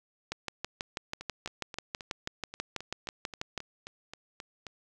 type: two click trains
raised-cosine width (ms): 0.2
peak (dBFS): -16 / -24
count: 21 / 14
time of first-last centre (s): 0.32-3.577 / 1.21-4.667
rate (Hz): 6.14 / 3.76
effects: none